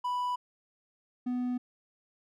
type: tone pair in turn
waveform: triangle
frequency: 987.8 / 248.1 Hz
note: B5 / B3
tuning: 0 / +8 cents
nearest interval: 2 octaves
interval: 2392 cents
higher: first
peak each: -27 dBFS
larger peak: neither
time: 0.04-0.36 / 1.26-1.58 s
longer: neither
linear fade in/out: 10 ms
effects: none